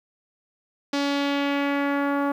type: tone with low-pass filter sweep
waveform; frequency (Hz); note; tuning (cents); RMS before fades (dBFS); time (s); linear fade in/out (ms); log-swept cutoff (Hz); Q
sawtooth; 282.7; C#4; +34; -24; 0.93-2.32; 5; 5000 to 1200; 1.7
effects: 9-bit